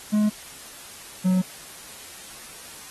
triangle tone pair in turn, 211.1 / 184.84 Hz, G#3 / F#3, +29 / -1 cents, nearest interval major second, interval 230 cents, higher first, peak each -15 dBFS, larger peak neither, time 0.12-0.3 / 1.24-1.42 s, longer neither, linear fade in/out 20 ms, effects white hiss -42 dBFS RMS until 2.9 s + AAC 32 kbps

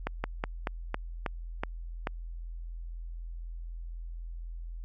slowing click train, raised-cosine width 0.5 ms, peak -15 dBFS, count 8, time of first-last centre 0.07-2.071 s, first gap 170 ms, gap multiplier 1.17, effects added 42 Hz sine -37 dBFS peak until 4.84 s

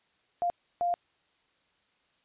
sine tone bursts at uneven times, 699 Hz, F5, 1 cent sharp, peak -25 dBFS, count 2, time 0.42-0.5 / 0.81-0.94 s, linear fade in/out 0 ms, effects white hiss -70 dBFS RMS until 2.24 s + resampled to 8000 Hz

